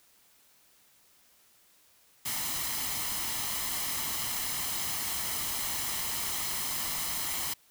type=noise with comb filter; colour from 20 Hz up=white; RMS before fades=-33 dBFS; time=2.25-7.54 s; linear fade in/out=10 ms; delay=0.98 ms; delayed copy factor=+0.5; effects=white hiss -63 dBFS RMS until 7.7 s